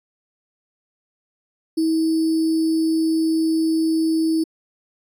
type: tone with sample-and-hold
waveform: sine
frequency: 321.1 Hz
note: E4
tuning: 45 cents flat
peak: -16 dBFS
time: 1.77-4.44 s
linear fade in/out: 10 ms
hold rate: 4900 Hz
effects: resampled to 32000 Hz